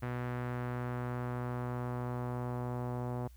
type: tone with low-pass filter sweep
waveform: sawtooth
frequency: 123.1 Hz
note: B2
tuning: 5 cents flat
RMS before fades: -37 dBFS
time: 0.02-3.28 s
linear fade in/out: 10 ms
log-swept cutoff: 1800 to 860 Hz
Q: 1.5
effects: added 60 Hz sine -52 dBFS peak until 3.36 s + white hiss -68 dBFS RMS until 3.36 s